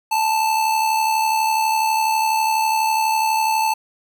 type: tone with amplitude modulation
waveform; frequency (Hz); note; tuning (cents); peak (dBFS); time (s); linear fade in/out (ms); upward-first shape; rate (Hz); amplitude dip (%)
square; 880; A5; 0; -15; 0.11-3.74; 10; sine; 72.1; 45
effects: none